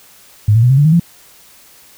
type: tone with pitch steps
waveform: sine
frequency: 105 / 113.84 / 123.43 / 133.83 / 145.1 / 157.32 / 170.57 Hz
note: G#2 / A#2 / B2 / C3 / D3 / D#3 / F3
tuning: +19 / -41 / -1 / +39 / -21 / +19 / -41 cents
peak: -6 dBFS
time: 0.48-0.998 s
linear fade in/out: 5 ms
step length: 74 ms
effects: white hiss -44 dBFS RMS until 1.97 s